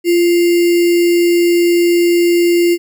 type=tone with sample-and-hold; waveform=sine; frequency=345.6 Hz; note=F4; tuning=18 cents flat; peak=-8 dBFS; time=0.04-2.78 s; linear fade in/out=50 ms; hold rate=2450 Hz; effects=none